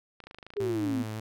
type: clicks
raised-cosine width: 0.3 ms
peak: -29 dBFS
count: 11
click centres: 0.203 / 0.239 / 0.27 / 0.311 / 0.346 / 0.386 / 0.428 / 0.466 / 0.504 / 0.537 / 0.568 s
type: exponential sweep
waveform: sine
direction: down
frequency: 420 to 239.8 Hz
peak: -27 dBFS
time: 0.56-1.04 s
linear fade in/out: 20 ms
type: tone with vibrato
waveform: sawtooth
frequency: 110 Hz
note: A2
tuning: in tune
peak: -30 dBFS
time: 0.6-1.2 s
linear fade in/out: 5 ms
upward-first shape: sine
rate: 3.4 Hz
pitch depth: 24 cents each way
effects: none

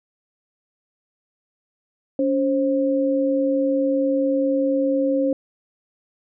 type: tone pair together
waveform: sine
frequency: 281.3 / 531 Hz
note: C#4 / C5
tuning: +26 / +25 cents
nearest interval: major seventh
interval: 1099 cents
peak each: -20 dBFS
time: 2.19-5.33 s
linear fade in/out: 2 ms
effects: none

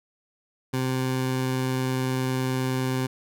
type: tone with vibrato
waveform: 20% pulse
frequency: 129.7 Hz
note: C3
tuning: 15 cents flat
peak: -19 dBFS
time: 0.73-3.07 s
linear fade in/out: 10 ms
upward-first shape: sine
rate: 20 Hz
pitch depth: 14 cents each way
effects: none

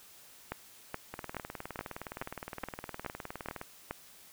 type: two click trains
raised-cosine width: 0.5 ms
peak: -24 / -20 dBFS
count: 49 / 9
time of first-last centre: 1.14-3.614 / 0.52-3.91 s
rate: 19.4 / 2.36 Hz
effects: white hiss -56 dBFS RMS until 4.32 s

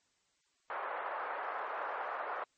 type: band-pass noise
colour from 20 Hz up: white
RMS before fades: -39 dBFS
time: 0.7-2.44 s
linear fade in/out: 2 ms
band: 540 to 1400 Hz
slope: 24 dB/octave
effects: white hiss -75 dBFS RMS until 2.57 s + MP3 32 kbps

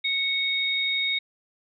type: tone pair together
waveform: sine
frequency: 2217 / 3729 Hz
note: C#7 / A#7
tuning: 0 / 0 cents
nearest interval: major sixth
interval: 900 cents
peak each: -26 / -25 dBFS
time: 0.04-1.19 s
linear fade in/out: 10 ms
effects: none

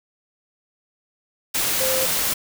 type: tone in noise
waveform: sine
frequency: 523 Hz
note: C5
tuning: 1 cent flat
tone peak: -23 dBFS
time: 1.8-2.06 s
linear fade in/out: 10 ms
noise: white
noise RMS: -22 dBFS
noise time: 1.54-2.34 s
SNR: -4 dB
effects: none

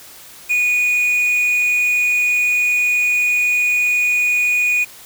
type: tone with quantisation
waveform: triangle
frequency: 2463 Hz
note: D#7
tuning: 18 cents flat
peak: -12 dBFS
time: 0.49-4.85 s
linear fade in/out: 20 ms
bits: 5
effects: white hiss -40 dBFS RMS until 5.05 s

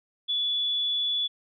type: tone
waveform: sine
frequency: 3433 Hz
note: A7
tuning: 43 cents flat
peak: -24 dBFS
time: 0.28-1.28 s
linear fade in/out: 20 ms
effects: none

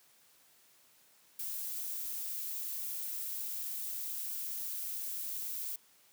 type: noise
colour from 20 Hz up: violet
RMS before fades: -39 dBFS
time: 1.39-5.76 s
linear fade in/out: 5 ms
effects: white hiss -65 dBFS RMS until 6.12 s + high-pass 100 Hz 12 dB/octave

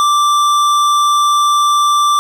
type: tone with tanh clipping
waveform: sine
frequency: 1174.7 Hz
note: D6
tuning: in tune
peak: -11 dBFS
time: 0-2.19 s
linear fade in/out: 0 ms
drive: 16 dB
effects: none

